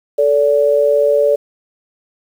sine tone pair together, 439.2 / 576 Hz, A4 / D5, -3 / -34 cents, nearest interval perfect fourth, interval 469 cents, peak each -14 / -11 dBFS, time 0.18-1.36 s, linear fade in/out 10 ms, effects 7-bit

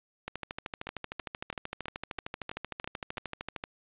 two click trains, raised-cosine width 0.3 ms, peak -21 / -19 dBFS, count 8 / 45, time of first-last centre 0.87-3.173 / 0.28-3.639 s, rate 3.04 / 13.1 Hz, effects resampled to 8000 Hz + 10-bit

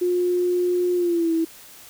sine tone with pitch glide, 356.8 to 327.2 Hz, F4 to E4, +37 to -13 cents, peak -18 dBFS, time 0.01-1.45 s, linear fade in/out 10 ms, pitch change -150 cents, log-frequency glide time 0.95-1.33 s, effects white hiss -45 dBFS RMS until 1.89 s

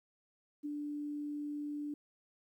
sine tone with ADSR envelope, 293.7 Hz, D4, in tune, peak -35 dBFS, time 0.63-1.94 s, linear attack 26 ms, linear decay 11 ms, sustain -2 dB, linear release 3 ms, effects 12-bit

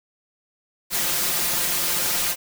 white noise with comb filter, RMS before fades -23 dBFS, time 0.9-2.36 s, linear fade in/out 50 ms, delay 5.7 ms, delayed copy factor +0.85, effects none

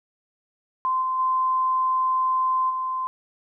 sine tone with level steps, 1036 Hz, C6, 17 cents flat, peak -20 / -22 / -19 / -24 dBFS, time 0.85-3.07 s, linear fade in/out 0 ms, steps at 1.01 / 1.18 / 2.69 s, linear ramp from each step 20 ms, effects none

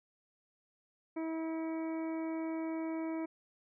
harmonic tone, 323 Hz, E4, 35 cents flat, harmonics 1 / 2 / 3 / 4 / 5 / 6 / 7, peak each -35 / -44 / -48 / -55 / -60 / -59 / -53 dBFS, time 1.16-3.26 s, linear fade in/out 10 ms, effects none

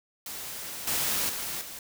white noise with level steps, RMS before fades -38 / -28 / -34 / -41 dBFS, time 0.26-1.79 s, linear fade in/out 2 ms, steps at 0.87 / 1.29 / 1.61 s, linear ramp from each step 5 ms, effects none

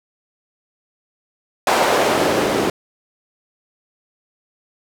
white noise with band-pass filter sweep, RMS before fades -17 dBFS, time 1.67-2.7 s, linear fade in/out 2 ms, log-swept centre 660 to 310 Hz, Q 1.3, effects none

